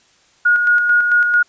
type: tone with tremolo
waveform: sine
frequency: 1441 Hz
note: F#6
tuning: 46 cents flat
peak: -9 dBFS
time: 0.45-1.43 s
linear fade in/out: 10 ms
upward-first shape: square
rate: 4.5 Hz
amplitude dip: 40%
effects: white hiss -54 dBFS RMS until 1.48 s + resampled to 16000 Hz